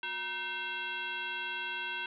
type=tone with frequency modulation; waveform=sine; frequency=2123 Hz; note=C7; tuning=25 cents sharp; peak=-34 dBFS; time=0.03-2.06 s; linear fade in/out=2 ms; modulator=587 Hz; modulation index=2; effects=none